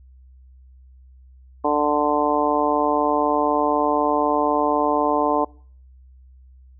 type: harmonic tone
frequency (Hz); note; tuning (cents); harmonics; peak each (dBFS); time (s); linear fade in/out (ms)
148; D3; +14; 2 / 3 / 4 / 5 / 6 / 7; -24 / -24 / -24 / -24 / -24 / -24; 1.64-5.45; 10
effects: noise-tail reverb RT60 0.5 s tail -24 dB re dry + added 64 Hz sine -45 dBFS peak until 6.79 s